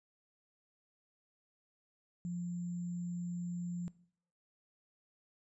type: tone with sample-and-hold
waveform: sine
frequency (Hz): 174.61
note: F3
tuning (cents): 0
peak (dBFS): -36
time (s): 2.25-3.88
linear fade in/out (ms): 0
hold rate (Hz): 7350
effects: noise-tail reverb RT60 0.6 s tail -20 dB re dry + resampled to 22050 Hz